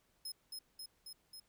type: tone with echo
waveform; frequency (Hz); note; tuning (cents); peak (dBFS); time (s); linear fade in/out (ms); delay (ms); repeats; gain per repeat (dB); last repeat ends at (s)
sawtooth; 5140; E8; -45; -39; 0.25-0.32; 5; 270; 4; -2; 1.4
effects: pink hiss -75 dBFS RMS until 1.48 s